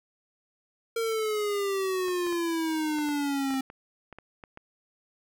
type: exponential sweep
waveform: square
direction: down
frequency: 460.9 to 263.7 Hz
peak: -27 dBFS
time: 0.96-3.61 s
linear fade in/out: 5 ms
type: clicks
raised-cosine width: 0.5 ms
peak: -29 dBFS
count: 12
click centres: 2.083 / 2.267 / 2.326 / 2.986 / 3.088 / 3.507 / 3.54 / 3.701 / 4.127 / 4.186 / 4.438 / 4.574 s
effects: none